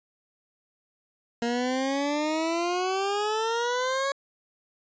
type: exponential sweep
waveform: 20% pulse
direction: up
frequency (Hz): 233.1 to 558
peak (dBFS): -20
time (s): 1.42-4.12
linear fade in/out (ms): 2
effects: resampled to 16000 Hz